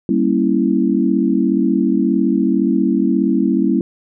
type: chord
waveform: sine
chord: G diminished seventh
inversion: none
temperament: equal with one note detuned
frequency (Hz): 196 / 233.1 / 275 / 329.6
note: G3 / Bb3 / Db4 / Fb4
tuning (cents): 0 / 0 / -14 / 0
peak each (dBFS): -18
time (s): 0.09-3.81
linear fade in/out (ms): 2
effects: none